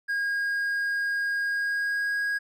triangle tone with pitch glide, 1630 to 1644.2 Hz, G#6 to G#6, -33 to -18 cents, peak -23 dBFS, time 0.08-2.39 s, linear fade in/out 20 ms, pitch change +15 cents, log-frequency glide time 1.44-2.19 s, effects none

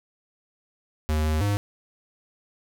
square tone with pitch steps, 77.1 / 77.7 / 102 Hz, D#2 / D#2 / G#2, -15 / -2 / -31 cents, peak -22 dBFS, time 1.09-1.57 s, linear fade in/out 0 ms, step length 160 ms, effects none

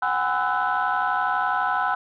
sine tone cluster, 741 / 813 / 1009 / 1313 / 1494 Hz, F#5 / G#5 / B5 / E6 / F#6, +2 / -37 / +37 / -7 / +16 cents, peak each -26 dBFS, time 0.02-1.95 s, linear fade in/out 5 ms, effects tanh soft clip ceiling -14 dBFS

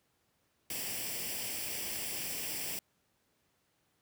white noise with comb filter, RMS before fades -38 dBFS, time 0.7-2.79 s, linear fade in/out 2 ms, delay 0.38 ms, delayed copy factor +0.65, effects pink hiss -75 dBFS RMS until 4.01 s + high-pass 80 Hz 12 dB/octave

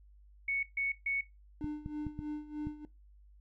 sine tone bursts, 2217 Hz, C#7, in tune, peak -30 dBFS, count 3, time 0.48-1.21 s, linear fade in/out 5 ms, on 150 ms, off 140 ms
triangle tone with tremolo, 300 Hz, D4, 37 cents sharp, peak -32 dBFS, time 1.61-2.85 s, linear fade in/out 0 ms, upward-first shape sine, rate 3.2 Hz, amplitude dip 80%
clicks, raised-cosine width 5 ms, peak -27 dBFS, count 5, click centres 1.643 / 1.861 / 2.067 / 2.191 / 2.67 s
effects noise-tail reverb RT60 0.2 s tail -19 dB re dry + added 50 Hz sine -56 dBFS peak until 3.4 s

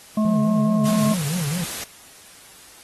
harmonic tone, 214.8 Hz, A3, 41 cents flat, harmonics 1 / 3 / 5, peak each -17 / -27 / -31 dBFS, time 0.17-1.14 s, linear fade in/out 5 ms
triangle tone with vibrato, 160 Hz, D#3, 49 cents sharp, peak -21 dBFS, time 0.25-1.64 s, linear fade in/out 2 ms, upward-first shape sine, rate 4.7 Hz, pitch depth 230 cents each way
white noise, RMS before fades -30 dBFS, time 0.85-1.84 s, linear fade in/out 5 ms
effects white hiss -46 dBFS RMS until 2.83 s + AAC 32 kbps

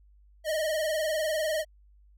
square tone with vibrato, 622.3 Hz, D#5, in tune, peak -27 dBFS, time 0.44-1.65 s, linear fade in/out 50 ms, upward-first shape sine, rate 20 Hz, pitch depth 74 cents each way, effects added 50 Hz sine -55 dBFS peak until 2.17 s

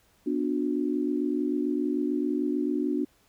sine chord, B minor, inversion none, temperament equal with one note detuned, 246.9 / 293.7 / 362.6 Hz, B3 / D4 / F#4, 0 / 0 / -35 cents, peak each -30 / -27 / -31 dBFS, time 0.26-3.05 s, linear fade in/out 10 ms, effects pink hiss -64 dBFS RMS until 3.28 s

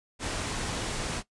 pink low-pass noise, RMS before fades -33 dBFS, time 0.19-1.23 s, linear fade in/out 50 ms, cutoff 10000 Hz, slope 48 dB/octave, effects noise-tail reverb RT60 0.1 s tail -17 dB re dry + resampled to 24000 Hz

